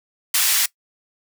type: band-pass noise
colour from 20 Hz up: white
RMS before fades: -18 dBFS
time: 0.34-0.66 s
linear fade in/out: 5 ms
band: 1500 to 16000 Hz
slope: 12 dB/octave
effects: noise-tail reverb RT60 0.1 s tail -20 dB re dry